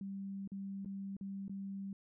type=tone with dropouts; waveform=sine; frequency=196 Hz; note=G3; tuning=in tune; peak=-40 dBFS; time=0.01-1.93 s; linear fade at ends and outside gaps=2 ms; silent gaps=0.476-0.518 / 0.848-0.858 / 1.167-1.21 / 1.481-1.495 s; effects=none

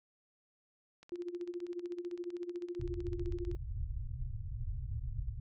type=click train; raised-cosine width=0.2 ms; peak=-38 dBFS; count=40; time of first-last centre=1.03-3.514 s; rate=15.7 Hz
type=tone with tremolo; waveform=sine; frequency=350.3 Hz; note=F4; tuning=5 cents sharp; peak=-35 dBFS; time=1.12-3.55 s; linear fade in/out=0 ms; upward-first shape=sine; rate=14 Hz; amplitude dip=80%
type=low-pass noise; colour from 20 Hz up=pink; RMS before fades=-39 dBFS; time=2.79-5.4 s; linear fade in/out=5 ms; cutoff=130 Hz; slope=96 dB/octave
effects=none

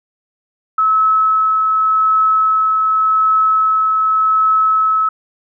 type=tone with tremolo; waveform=sine; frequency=1295 Hz; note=E6; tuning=31 cents flat; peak=-9 dBFS; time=0.78-5.09 s; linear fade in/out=5 ms; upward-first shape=triangle; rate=0.87 Hz; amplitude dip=25%; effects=none

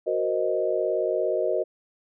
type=chord; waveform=sine; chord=C half-diminished seventh; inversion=second; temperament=equal; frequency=370 / 466.2 / 523.3 / 622.3 Hz; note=Gb4 / Bb4 / C5 / Eb5; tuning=0 / 0 / 0 / 0 cents; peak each=-28 / -28 / -29 / -26 dBFS; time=0.06-1.64 s; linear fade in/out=20 ms; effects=none

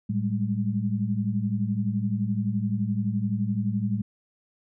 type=tone cluster; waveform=sine; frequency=111.4 / 195.4 / 207.1 Hz; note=A2 / G3 / G#3; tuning=+22 / -5 / -5 cents; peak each=-28 dBFS; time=0.09-4.02 s; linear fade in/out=10 ms; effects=none

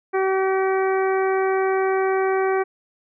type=harmonic tone; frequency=382.1 Hz; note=G4; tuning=44 cents flat; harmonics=1 / 2 / 3 / 4 / 5 / 6; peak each=-19 / -25 / -29 / -31 / -33 / -35 dBFS; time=0.13-2.64 s; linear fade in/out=20 ms; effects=none

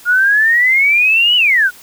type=exponential two-way sweep; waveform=sine; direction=up then down; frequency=1418 to 2996 to 1418 Hz; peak=-8 dBFS; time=0.05-1.71 s; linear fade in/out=50 ms; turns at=1.36 s; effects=white hiss -40 dBFS RMS until 1.82 s

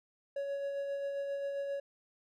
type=tone with tremolo; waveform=triangle; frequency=559 Hz; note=C#5; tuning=14 cents sharp; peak=-31 dBFS; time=0.36-1.8 s; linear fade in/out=5 ms; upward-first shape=sine; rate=7.5 Hz; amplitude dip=30%; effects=none

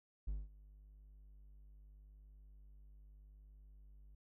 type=tone with ADSR envelope; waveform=triangle; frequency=50.4 Hz; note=G1; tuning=49 cents sharp; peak=-34 dBFS; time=0.27-4.15 s; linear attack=10 ms; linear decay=200 ms; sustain=-21 dB; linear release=4 ms; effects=none

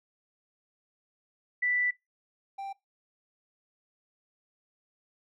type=tone pair in turn; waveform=sine / triangle; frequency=1975.5 / 786.2 Hz; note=B6 / G5; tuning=0 / +5 cents; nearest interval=octave + major third; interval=1595 cents; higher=first; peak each=-25 / -33 dBFS; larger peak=first; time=1.62-1.91 / 2.58-2.73 s; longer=first; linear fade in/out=10 ms; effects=noise-tail reverb RT60 0.2 s tail -21 dB re dry

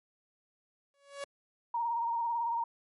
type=tone with exponential growth; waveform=sawtooth; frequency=562 Hz; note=C#5; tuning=24 cents sharp; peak=-31 dBFS; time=0.94-1.24 s; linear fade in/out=1 ms; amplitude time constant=65 ms
type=tone with vibrato; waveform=sine; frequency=934 Hz; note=A#5; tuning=3 cents sharp; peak=-29 dBFS; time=1.74-2.64 s; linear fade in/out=5 ms; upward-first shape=sine; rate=18 Hz; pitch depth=37 cents each way
effects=MP3 48 kbps

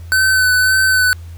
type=tone with vibrato; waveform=square; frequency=1516 Hz; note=F#6; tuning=42 cents sharp; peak=-11 dBFS; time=0.12-1.13 s; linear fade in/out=0 ms; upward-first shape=sine; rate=1.8 Hz; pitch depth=22 cents each way; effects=added 84 Hz sine -29 dBFS peak until 1.37 s + pink hiss -48 dBFS RMS until 1.37 s

